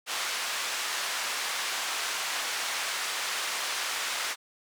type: band-pass noise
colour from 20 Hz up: pink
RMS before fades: -32 dBFS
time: 0.06-4.36 s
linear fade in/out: 50 ms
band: 1100 to 8200 Hz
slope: 12 dB/octave
effects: none